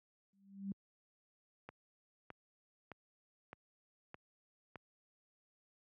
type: tone with exponential growth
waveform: sine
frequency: 196.6 Hz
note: G3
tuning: 5 cents sharp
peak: -35 dBFS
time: 0.33-0.72 s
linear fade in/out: 2 ms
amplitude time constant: 84 ms
type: click train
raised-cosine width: 0.5 ms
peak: -33 dBFS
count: 6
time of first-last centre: 1.69-4.757 s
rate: 1.63 Hz
effects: high-pass 80 Hz 12 dB/octave